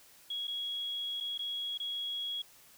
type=tone with dropouts; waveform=sine; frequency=3322 Hz; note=G#7; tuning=in tune; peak=-34 dBFS; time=0.3-2.42 s; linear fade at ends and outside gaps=5 ms; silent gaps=0.472-0.478 / 1.203-1.207 / 1.378-1.391 / 1.777-1.799 s; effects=white hiss -59 dBFS RMS until 2.77 s